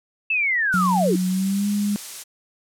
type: linear sweep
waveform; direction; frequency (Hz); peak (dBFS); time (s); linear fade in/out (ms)
sine; down; 2671 to 283.9; -18; 0.3-1.16; 5
type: noise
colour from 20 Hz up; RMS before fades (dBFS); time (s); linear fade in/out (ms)
blue; -31; 0.72-2.24; 20
type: tone with pitch glide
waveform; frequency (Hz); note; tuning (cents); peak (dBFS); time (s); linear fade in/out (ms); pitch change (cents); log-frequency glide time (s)
sine; 183.7 to 205; F#3 to G#3; -12 to -22; -19; 0.74-1.96; 0; +190; 1.28-1.68
effects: low-pass 10000 Hz 12 dB/octave